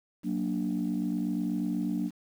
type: chord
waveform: sine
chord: Gb augmented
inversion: none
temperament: equal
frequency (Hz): 185 / 233.1 / 293.7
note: Gb3 / Bb3 / D4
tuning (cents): 0 / 0 / 0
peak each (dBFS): -31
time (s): 0.23-2.11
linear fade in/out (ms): 50
effects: tanh soft clip ceiling -21 dBFS + 9-bit